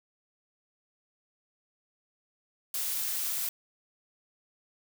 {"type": "noise", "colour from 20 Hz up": "blue", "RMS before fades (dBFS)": -32, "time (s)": [2.74, 3.49], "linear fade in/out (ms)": 2, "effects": []}